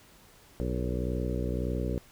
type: harmonic tone with a mistuned harmonic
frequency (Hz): 61.74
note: B1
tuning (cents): 0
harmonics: 1 / 2 / 3 / 4 / 5 / 6 / 7 / 8 / 9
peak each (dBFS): -32 / -35 / -37 / -38 / -39 / -40 / -40 / -41 / -42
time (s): 0.6-1.98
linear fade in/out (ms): 0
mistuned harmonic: 8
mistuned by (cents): -47
effects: pink hiss -57 dBFS RMS until 2.11 s